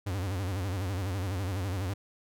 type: tone with vibrato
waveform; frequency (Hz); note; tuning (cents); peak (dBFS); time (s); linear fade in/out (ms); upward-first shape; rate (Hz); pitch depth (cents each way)
45% pulse; 94.4; F#2; +35; -30; 0.06-1.94; 10; sine; 12; 140
effects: none